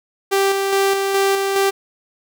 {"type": "tone with tremolo", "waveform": "sawtooth", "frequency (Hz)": 392, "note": "G4", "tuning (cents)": 0, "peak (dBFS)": -10, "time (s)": [0.31, 1.71], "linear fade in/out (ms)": 20, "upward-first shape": "square", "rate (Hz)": 2.4, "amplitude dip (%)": 35, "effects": []}